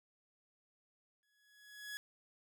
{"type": "tone with exponential growth", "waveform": "sawtooth", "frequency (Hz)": 1682, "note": "G#6", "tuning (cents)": 22, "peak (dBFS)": -37, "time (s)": [1.23, 1.97], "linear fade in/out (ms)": 0, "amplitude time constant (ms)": 160, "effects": []}